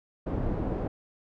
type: low-pass noise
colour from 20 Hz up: pink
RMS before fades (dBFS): -30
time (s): 0.26-0.88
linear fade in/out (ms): 10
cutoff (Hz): 570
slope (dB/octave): 12
effects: none